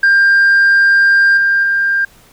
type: tone with level steps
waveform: sine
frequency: 1595 Hz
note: G6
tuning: 30 cents sharp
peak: -4 / -8 / -10 dBFS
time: 0.03-2.05 s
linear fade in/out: 5 ms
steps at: 1.37 / 1.63 s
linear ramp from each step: 5 ms
effects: tanh soft clip ceiling -5 dBFS + pink hiss -46 dBFS RMS until 2.32 s